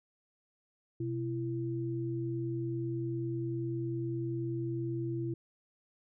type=tone pair together; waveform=sine; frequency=125.9 / 336.1 Hz; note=B2 / E4; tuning=+34 / +34 cents; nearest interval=octave + perfect fourth; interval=1700 cents; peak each=-35 / -35 dBFS; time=1-5.34 s; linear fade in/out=5 ms; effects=none